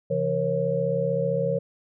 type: tone cluster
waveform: sine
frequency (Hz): 134.5 / 168.1 / 471.4 / 547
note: C3 / E3 / A#4 / C#5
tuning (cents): +48 / +34 / +19 / -23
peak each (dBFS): -31 / -29 / -27 / -25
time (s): 0.1-1.59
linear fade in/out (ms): 10
effects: none